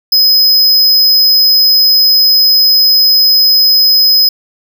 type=tone; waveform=square; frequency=5060 Hz; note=D#8; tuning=28 cents sharp; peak=-5 dBFS; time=0.12-4.29 s; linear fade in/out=5 ms; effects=none